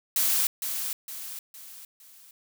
blue noise with echo, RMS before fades -24 dBFS, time 0.16-0.47 s, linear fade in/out 2 ms, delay 460 ms, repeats 4, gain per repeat -7 dB, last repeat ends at 2.31 s, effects none

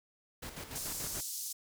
pink noise with tremolo, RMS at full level -43 dBFS, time 0.42-1.21 s, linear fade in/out 10 ms, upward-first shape square, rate 6.9 Hz, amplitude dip 55%
pink band-pass noise, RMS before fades -40 dBFS, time 0.75-1.53 s, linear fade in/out 10 ms, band 5200 to 16000 Hz, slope 24 dB/octave
effects none

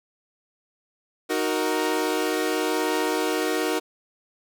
sawtooth chord, D# minor, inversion none, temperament equal, 311.1 / 370 / 466.2 Hz, D#4 / F#4 / A#4, 0 / 0 / 0 cents, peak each -23 dBFS, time 1.29-3.8 s, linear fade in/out 20 ms, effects none

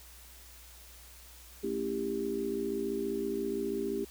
sine chord, A dominant seventh, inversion none, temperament just, 220 / 275 / 330 / 396 Hz, A3 / C#4 / E4 / G4, 0 / -14 / +2 / +18 cents, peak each -39 / -38 / -39 / -33 dBFS, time 1.63-4.05 s, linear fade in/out 10 ms, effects added 60 Hz sine -54 dBFS peak until 4.1 s + white hiss -54 dBFS RMS until 4.1 s

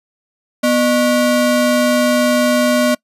square ring-modulated tone, 427.3 Hz, G#4, 49 cents sharp, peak -9 dBFS, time 0.63-2.95 s, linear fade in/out 10 ms, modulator 181 Hz, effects noise-tail reverb RT60 0.1 s tail -24 dB re dry + resampled to 32000 Hz

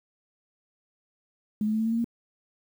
sine tone with pitch steps, 211.9 / 215.4 / 218.9 / 222.4 / 226.1 / 229.7 / 233.5 Hz, G#3 / A3 / A3 / A3 / A3 / A#3 / A#3, +35 / -37 / -9 / +19 / +47 / -25 / +3 cents, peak -23 dBFS, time 1.61-2.044 s, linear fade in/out 2 ms, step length 62 ms, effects 9-bit

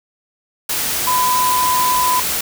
sine tone in noise, 1002 Hz, B5, 25 cents sharp, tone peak -14 dBFS, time 1.07-2.2 s, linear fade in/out 5 ms, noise white, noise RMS -20 dBFS, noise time 0.69-2.41 s, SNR +3 dB, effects none

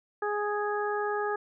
harmonic tone, 415.3 Hz, G#4, in tune, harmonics 1 / 2 / 3 / 4, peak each -30 / -33 / -35 / -36 dBFS, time 0.22-1.36 s, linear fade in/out 5 ms, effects none

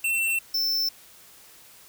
square tone pair in turn, 2698 / 5328 Hz, E7 / E8, +40 / +18 cents, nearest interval octave, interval 1178 cents, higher second, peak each -23 dBFS, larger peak neither, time 0.04-0.39 / 0.54-0.89 s, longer neither, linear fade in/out 5 ms, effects white hiss -51 dBFS RMS until 1.88 s

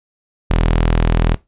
sawtooth tone, 40.89 Hz, E1, 13 cents flat, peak -8 dBFS, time 0.5-1.35 s, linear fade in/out 10 ms, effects noise-tail reverb RT60 0.2 s tail -18 dB re dry + resampled to 8000 Hz

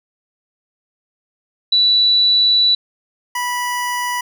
sine / 25% pulse tone pair in turn, 3951 / 980.6 Hz, B7 / B5, 0 / -13 cents, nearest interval 2 octaves, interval 2413 cents, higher first, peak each -10 / -15 dBFS, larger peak first, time 1.72-2.75 / 3.35-4.21 s, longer first, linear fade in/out 5 ms, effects none

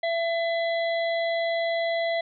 harmonic tone, 670 Hz, E5, 28 cents sharp, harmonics 1 / 3 / 5 / 6, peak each -24 / -31 / -38 / -40 dBFS, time 0.03-2.21 s, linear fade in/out 5 ms, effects none

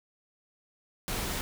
pink noise, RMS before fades -33 dBFS, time 1.08-1.41 s, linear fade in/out 0 ms, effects none

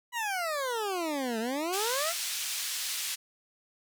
20% pulse exponential two-way sweep, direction down then up, 992 to 216.6 to 711 Hz, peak -25 dBFS, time 0.12-2.14 s, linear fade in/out 50 ms, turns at 1.39 s
pink band-pass noise, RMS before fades -34 dBFS, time 1.72-3.16 s, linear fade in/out 20 ms, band 3000 to 13000 Hz, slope 12 dB/octave
effects none

